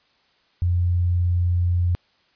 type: tone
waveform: sine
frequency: 88.1 Hz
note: F2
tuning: 16 cents sharp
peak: -17 dBFS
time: 0.62-1.95 s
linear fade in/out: 0 ms
effects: white hiss -62 dBFS RMS until 2.35 s + resampled to 11025 Hz